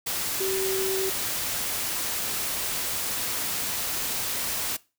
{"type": "tone in noise", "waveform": "sine", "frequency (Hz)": 383.2, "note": "G4", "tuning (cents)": -39, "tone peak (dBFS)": -26, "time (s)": [0.4, 1.1], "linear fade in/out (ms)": 10, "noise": "white", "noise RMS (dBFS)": -29, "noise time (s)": [0.06, 4.77], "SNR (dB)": 0, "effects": ["noise-tail reverb RT60 0.3 s tail -21 dB re dry"]}